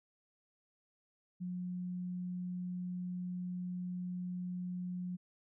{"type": "tone", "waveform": "sine", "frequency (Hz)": 180, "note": "F#3", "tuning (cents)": -47, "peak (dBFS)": -37, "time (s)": [1.4, 5.17], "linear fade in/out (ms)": 20, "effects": []}